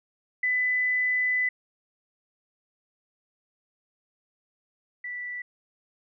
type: tone pair in turn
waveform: sine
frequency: 2000 / 1967.9 Hz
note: B6 / B6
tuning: +21 / -7 cents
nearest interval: unison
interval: 28 cents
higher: first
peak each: -22 / -32 dBFS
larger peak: first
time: 0.43-1.49 / 5.04-5.42 s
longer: first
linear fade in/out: 5 ms
effects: none